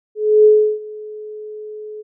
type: tone with ADSR envelope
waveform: sine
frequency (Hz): 426.4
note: G#4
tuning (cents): +46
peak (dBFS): -5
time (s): 0.15-2.03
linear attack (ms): 300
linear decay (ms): 340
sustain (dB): -23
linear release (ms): 27
effects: none